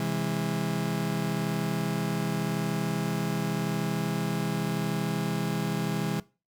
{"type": "chord", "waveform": "35% pulse", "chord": "C augmented", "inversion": "none", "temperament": "just", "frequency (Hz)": [130.81, 163.52, 204.4], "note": ["C3", "E3", "G#3"], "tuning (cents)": [0, -14, -27], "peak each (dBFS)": [-32, -29, -30], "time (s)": [0, 6.2], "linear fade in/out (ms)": 2, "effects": ["noise-tail reverb RT60 0.3 s tail -20 dB re dry"]}